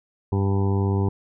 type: harmonic tone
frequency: 98.3 Hz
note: G2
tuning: 5 cents sharp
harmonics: 1 / 2 / 3 / 4 / 5 / 7 / 8 / 9 / 10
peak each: -20 / -27 / -31 / -28 / -38 / -45 / -39 / -36 / -39 dBFS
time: 0.32-1.09 s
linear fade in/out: 5 ms
effects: none